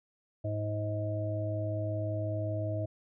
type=harmonic tone; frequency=105.4 Hz; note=G#2; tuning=26 cents sharp; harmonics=1 / 3 / 5 / 6; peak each=-32 / -40 / -45 / -36 dBFS; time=0.44-2.86 s; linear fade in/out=10 ms; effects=none